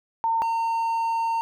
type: tone pair in turn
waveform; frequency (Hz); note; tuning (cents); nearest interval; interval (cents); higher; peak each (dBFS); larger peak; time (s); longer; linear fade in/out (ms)
sine / triangle; 909 / 913.4; A#5 / A#5; -44 / -36; unison; 8; second; -20; neither; 0.24-0.42 / 0.42-1.41; second; 0
effects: none